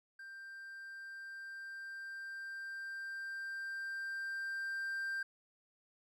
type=tone with level ramp; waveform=triangle; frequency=1575 Hz; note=G6; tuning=8 cents sharp; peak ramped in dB=-46 to -34 dBFS; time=0.19-5.23 s; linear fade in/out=5 ms; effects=none